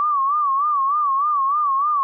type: tone with vibrato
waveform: sine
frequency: 1142 Hz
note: D6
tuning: 49 cents flat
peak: -16 dBFS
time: 0-2.03 s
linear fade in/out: 0 ms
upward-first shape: sine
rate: 3.3 Hz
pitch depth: 110 cents each way
effects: none